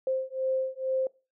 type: beating tone pair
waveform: sine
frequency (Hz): 523.3 / 525.5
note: C5 / C5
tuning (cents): 0 / +7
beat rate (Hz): 2.2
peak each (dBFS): -30 / -30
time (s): 0.07-1.07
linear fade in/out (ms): 2
effects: noise-tail reverb RT60 0.3 s tail -22 dB re dry